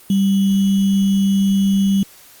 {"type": "tone with sample-and-hold", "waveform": "sine", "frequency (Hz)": 195.8, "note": "G3", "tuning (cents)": -2, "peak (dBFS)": -12, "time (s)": [0.1, 2.03], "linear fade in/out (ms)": 2, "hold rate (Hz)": 3150, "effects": ["white hiss -45 dBFS RMS until 2.4 s", "Opus 32 kbps"]}